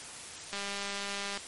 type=click train; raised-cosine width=0.2 ms; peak=-19 dBFS; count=170; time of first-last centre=0.53-1.375 s; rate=200 Hz; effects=white hiss -44 dBFS RMS until 1.47 s + MP3 48 kbps